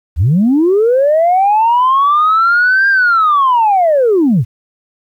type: linear two-way sweep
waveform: sine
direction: up then down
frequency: 64.3 to 1610 to 93.6 Hz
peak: -6 dBFS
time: 0.16-4.45 s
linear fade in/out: 50 ms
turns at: 2.89 s
effects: tanh soft clip ceiling -4 dBFS + 8-bit